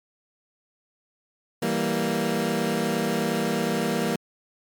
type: chord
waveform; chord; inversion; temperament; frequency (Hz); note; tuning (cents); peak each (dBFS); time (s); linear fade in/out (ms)
20% pulse; E diminished; none; equal; 164.81 / 196 / 233.1; E3 / G3 / Bb3; 0 / 0 / 0; -24 / -23 / -21; 1.62-4.16; 5
effects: MP3 96 kbps